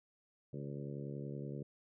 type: harmonic tone with a mistuned harmonic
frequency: 70.6 Hz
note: C#2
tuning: 32 cents sharp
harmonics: 2 / 3 / 4 / 5 / 6 / 7 / 8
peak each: -43 / -48 / -51 / -50 / -51 / -53 / -57 dBFS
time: 0.53-1.63 s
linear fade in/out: 5 ms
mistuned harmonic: 8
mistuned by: +15 cents
effects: none